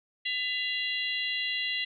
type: harmonic tone with a mistuned harmonic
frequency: 669 Hz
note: E5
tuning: 25 cents sharp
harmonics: 3 / 4 / 5 / 6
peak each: -33 / -32 / -36 / -37 dBFS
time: 0.25-1.85 s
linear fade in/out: 10 ms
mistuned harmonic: 4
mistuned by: +75 cents
effects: none